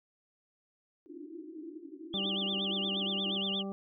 white band-pass noise, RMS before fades -46 dBFS, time 1.06-3.38 s, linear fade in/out 0 ms, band 290 to 350 Hz, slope 96 dB/octave
sine tone with vibrato, 3168 Hz, G7, 18 cents sharp, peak -32 dBFS, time 2.13-3.63 s, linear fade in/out 20 ms, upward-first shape sine, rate 8.5 Hz, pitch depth 220 cents each way
harmonic tone, 196 Hz, G3, in tune, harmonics 1 / 2 / 3 / 4 / 6, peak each -36 / -42 / -46 / -48 / -52 dBFS, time 2.14-3.72 s, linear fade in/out 0 ms
effects none

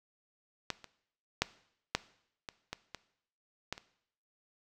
clicks, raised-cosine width 0.2 ms, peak -15 / -29 / -9 / -10 / -23 / -20 / -23 / -17 / -29 dBFS, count 9, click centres 0.703 / 0.843 / 1.42 / 1.95 / 2.488 / 2.73 / 2.947 / 3.726 / 3.779 s, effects noise-tail reverb RT60 0.7 s tail -18 dB re dry

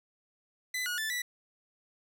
sawtooth tone with pitch steps, 2006 / 1451 / 1757 / 1962 Hz, B6 / F#6 / A6 / B6, +26 / -34 / -3 / -12 cents, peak -28 dBFS, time 0.74-1.22 s, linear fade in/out 5 ms, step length 120 ms, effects none

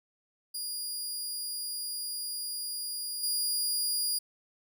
20% pulse tone with level steps, 4850 Hz, D#8, 45 cents flat, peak -28 / -22 dBFS, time 0.54-4.19 s, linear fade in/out 10 ms, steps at 3.23 s, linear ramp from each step 5 ms, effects none

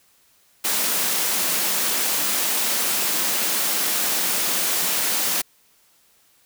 white high-pass noise, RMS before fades -22 dBFS, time 0.64-5.42 s, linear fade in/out 10 ms, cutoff 160 Hz, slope 96 dB/octave, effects white hiss -59 dBFS RMS until 6.45 s

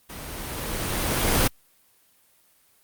pink noise with level ramp, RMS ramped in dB -38 to -19 dBFS, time 0.09-1.48 s, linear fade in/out 10 ms, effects white hiss -61 dBFS RMS until 2.83 s + Opus 32 kbps

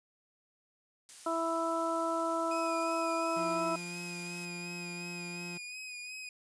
blue noise, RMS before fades -47 dBFS, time 1.09-4.45 s, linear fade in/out 0 ms
harmonic tone, 330 Hz, E4, 2 cents sharp, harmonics 1 / 2 / 3 / 4, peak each -36 / -34 / -37 / -35 dBFS, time 1.26-3.76 s, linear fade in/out 5 ms
sawtooth tone with vibrato, 2489 Hz, D#7, in tune, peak -38 dBFS, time 2.51-6.29 s, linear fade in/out 2 ms, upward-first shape sine, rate 2.8 Hz, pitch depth 36 cents each way
30% pulse tone, 174.61 Hz, F3, in tune, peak -39 dBFS, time 3.36-5.58 s, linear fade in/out 10 ms
effects resampled to 22050 Hz

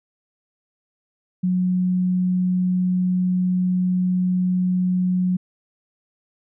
sine tone, 182.3 Hz, F#3, 25 cents flat, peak -17 dBFS, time 1.43-5.37 s, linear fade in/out 10 ms, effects none

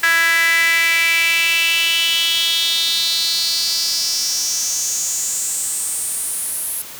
sawtooth tone with high-pass filter sweep, 331.8 Hz, E4, 11 cents sharp, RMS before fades -18 dBFS, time 0.03-6.82 s, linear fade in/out 5 ms, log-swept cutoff 1700 to 11000 Hz, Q 5.4, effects white hiss -34 dBFS RMS until 6.99 s

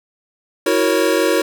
square chord, F# dominant seventh, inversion third, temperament equal with one note detuned, 325.3 / 370 / 466.2 / 554.4 Hz, E4 / F#4 / A#4 / C#5, -23 / 0 / 0 / 0 cents, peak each -20 dBFS, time 0.66-1.42 s, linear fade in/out 5 ms, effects none

